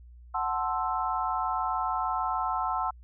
sine chord, F# half-diminished seventh, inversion none, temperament equal, 740 / 880 / 1046.5 / 1318.5 Hz, F#5 / A5 / C6 / E6, 0 / 0 / 0 / 0 cents, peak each -32 dBFS, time 0.34-2.91 s, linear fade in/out 10 ms, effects added 60 Hz sine -47 dBFS peak until 3.03 s

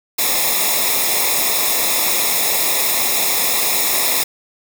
white noise with comb filter, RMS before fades -17 dBFS, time 0.18-4.24 s, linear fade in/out 10 ms, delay 0.66 ms, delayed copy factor -0.85, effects none

